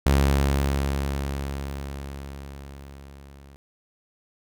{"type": "tone with level ramp", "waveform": "sawtooth", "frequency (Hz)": 69.3, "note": "C#2", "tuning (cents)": 0, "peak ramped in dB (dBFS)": [-12, -42], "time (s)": [0.06, 3.56], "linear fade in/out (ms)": 0, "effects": []}